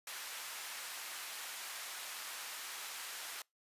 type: high-pass noise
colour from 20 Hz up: pink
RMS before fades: -45 dBFS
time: 0.07-3.42 s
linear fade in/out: 2 ms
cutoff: 1200 Hz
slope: 12 dB/octave
effects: noise-tail reverb RT60 0.2 s tail -26 dB re dry + resampled to 32000 Hz